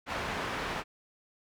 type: low-pass noise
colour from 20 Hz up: white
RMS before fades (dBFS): -35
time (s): 0.06-0.84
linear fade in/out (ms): 50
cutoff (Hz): 1800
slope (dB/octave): 12
effects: none